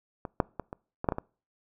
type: clicks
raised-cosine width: 1 ms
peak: -21 / -8 / -19 / -23 / -18 / -9 / -15 / -18 dBFS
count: 8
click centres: 0.252 / 0.402 / 0.597 / 0.729 / 1.044 / 1.088 / 1.122 / 1.184 s
effects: noise-tail reverb RT60 0.4 s tail -25 dB re dry